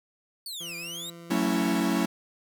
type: exponential two-way sweep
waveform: sawtooth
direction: down then up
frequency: 4600 to 2349 to 3893 Hz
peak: -32 dBFS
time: 0.46-1.1 s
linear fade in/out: 2 ms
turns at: 0.76 s
type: tone with pitch glide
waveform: 20% pulse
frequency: 170 to 168.63 Hz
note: F3 to E3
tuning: -46 to +40 cents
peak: -38 dBFS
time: 0.6-1.85 s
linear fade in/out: 10 ms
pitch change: -14 cents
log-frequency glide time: 1.08-1.44 s
type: chord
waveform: 45% pulse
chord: F# minor seventh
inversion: none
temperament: equal with one note detuned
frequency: 185 / 223.7 / 277.2 / 329.6 Hz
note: F#3 / A3 / C#4 / E4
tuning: 0 / +29 / 0 / 0 cents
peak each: -29 dBFS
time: 1.3-2.06 s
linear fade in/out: 10 ms
effects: none